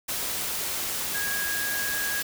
sine tone in noise, 1646 Hz, G#6, 16 cents flat, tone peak -29 dBFS, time 1.14-2.22 s, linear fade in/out 10 ms, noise white, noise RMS -30 dBFS, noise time 0.08-2.23 s, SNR -2 dB, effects none

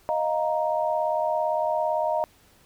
sine chord, Eb suspended second, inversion none, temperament just, 622.3 / 700 / 933.4 Hz, Eb5 / F5 / Bb5, 0 / +4 / +2 cents, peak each -25 / -28 / -27 dBFS, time 0.09-2.24 s, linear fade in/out 0 ms, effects pink hiss -58 dBFS RMS until 2.65 s

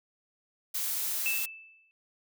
blue noise, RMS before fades -32 dBFS, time 0.74-1.46 s, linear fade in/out 10 ms
sine tone with exponential decay, 2637 Hz, E7, in tune, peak -26 dBFS, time 1.26-1.91 s, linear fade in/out 0 ms, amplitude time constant 140 ms
effects none

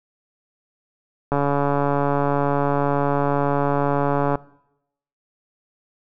click train, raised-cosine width 1 ms, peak -7 dBFS, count 432, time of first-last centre 1.32-4.355 s, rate 142 Hz, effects noise-tail reverb RT60 0.8 s tail -21 dB re dry

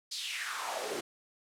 pink noise with high-pass filter sweep, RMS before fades -37 dBFS, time 0.11-1.01 s, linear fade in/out 10 ms, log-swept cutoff 4700 to 300 Hz, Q 3.7, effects low-pass 10000 Hz 12 dB/octave

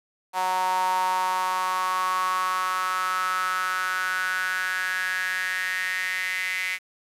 sawtooth tone with high-pass filter sweep, 185 Hz, F#3, in tune, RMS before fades -26 dBFS, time 0.33-6.79 s, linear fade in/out 50 ms, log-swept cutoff 850 to 2100 Hz, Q 7.2, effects resampled to 32000 Hz + 8-bit

